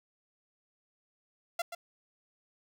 sawtooth tone with echo, 684 Hz, F5, 36 cents flat, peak -26 dBFS, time 1.59-1.62 s, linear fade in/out 5 ms, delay 130 ms, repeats 1, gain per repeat -9 dB, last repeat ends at 1.75 s, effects none

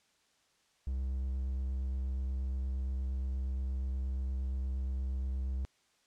triangle tone with vibrato, 65.41 Hz, C2, in tune, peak -30 dBFS, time 0.87-5.65 s, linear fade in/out 0 ms, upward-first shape triangle, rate 8.5 Hz, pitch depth 19 cents each way, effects white hiss -71 dBFS RMS until 6.06 s + low-pass 7000 Hz 12 dB/octave

